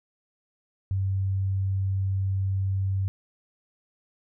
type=tone; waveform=sine; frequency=96.4 Hz; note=G2; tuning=28 cents flat; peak=-23 dBFS; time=0.91-3.08 s; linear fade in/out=0 ms; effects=none